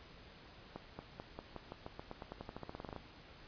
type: accelerating click train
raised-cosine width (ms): 1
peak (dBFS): -30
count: 22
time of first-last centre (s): 0.76-2.963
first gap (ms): 230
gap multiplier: 0.91
effects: pink hiss -57 dBFS RMS until 3.47 s + resampled to 11025 Hz